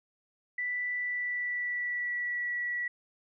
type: tone with pitch glide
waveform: sine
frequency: 1975.5 to 1941.6 Hz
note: B6 to B6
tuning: 0 to -30 cents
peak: -30 dBFS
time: 0.58-2.88 s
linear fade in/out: 5 ms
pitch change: -30 cents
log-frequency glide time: 0.93-2.52 s
effects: none